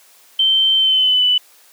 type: tone with pitch glide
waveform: sine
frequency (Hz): 3110 to 2985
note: G7 to F#7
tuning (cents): -14 to +15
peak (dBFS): -11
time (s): 0.39-1.38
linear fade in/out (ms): 5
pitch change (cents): -71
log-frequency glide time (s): 0.76-1.24
effects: white hiss -49 dBFS RMS until 1.72 s + high-pass 400 Hz 12 dB/octave